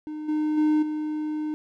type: tone with level steps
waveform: triangle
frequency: 305.5 Hz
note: D#4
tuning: 32 cents flat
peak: -29 / -20 / -16 / -24 dBFS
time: 0.07-1.54 s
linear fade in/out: 0 ms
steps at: 0.28 / 0.57 / 0.82 s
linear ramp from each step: 10 ms
effects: none